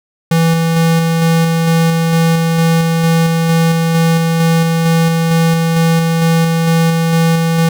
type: tone with tremolo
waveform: square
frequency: 164.81 Hz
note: E3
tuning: in tune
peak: -9 dBFS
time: 0.31-7.69 s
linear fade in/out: 5 ms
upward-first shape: square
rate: 2.2 Hz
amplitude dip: 25%
effects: none